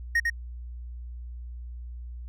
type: tone with echo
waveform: triangle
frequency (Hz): 1864.7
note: A#6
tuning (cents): 0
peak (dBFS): -18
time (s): 0.15-0.2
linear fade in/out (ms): 5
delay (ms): 100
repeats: 1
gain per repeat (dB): -3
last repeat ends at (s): 0.3
effects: added 60 Hz sine -36 dBFS peak until 2.28 s